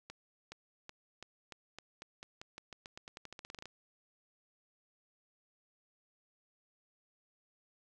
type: accelerating click train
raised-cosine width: 0.2 ms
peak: -29 dBFS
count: 24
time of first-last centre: 0.1-3.656 s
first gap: 420 ms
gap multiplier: 0.89
effects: none